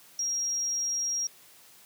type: tone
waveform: sine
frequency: 5630 Hz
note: F8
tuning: 13 cents sharp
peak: -27 dBFS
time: 0.19-1.27 s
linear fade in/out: 2 ms
effects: white hiss -55 dBFS RMS until 1.85 s + high-pass 100 Hz 12 dB/octave